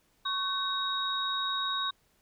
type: tone cluster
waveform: sine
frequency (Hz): 1106 / 1527 / 3781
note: C#6 / G6 / A#7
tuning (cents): -4 / -46 / +24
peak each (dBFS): -33 / -38 / -31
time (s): 0.25-1.91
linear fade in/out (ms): 10
effects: pink hiss -69 dBFS RMS until 2.21 s